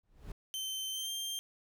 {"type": "noise with exponential growth", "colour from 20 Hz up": "brown", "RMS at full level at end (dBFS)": -39, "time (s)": [0.03, 0.32], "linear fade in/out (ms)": 5, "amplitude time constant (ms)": 63}
{"type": "tone with pitch glide", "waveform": "sawtooth", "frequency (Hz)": [3095, 3175], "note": ["G7", "G7"], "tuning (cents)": [-23, 21], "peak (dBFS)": -33, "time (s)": [0.54, 1.39], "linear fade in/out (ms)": 0, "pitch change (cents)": 44, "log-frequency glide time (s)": [0.91, 1.1]}
{"effects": []}